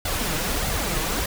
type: noise with flanger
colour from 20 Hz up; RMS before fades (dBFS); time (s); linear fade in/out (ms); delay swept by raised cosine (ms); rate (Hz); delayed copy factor
pink; -25; 0.05-1.26; 5; 1.4 to 6.5; 1.6; +0.65
effects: none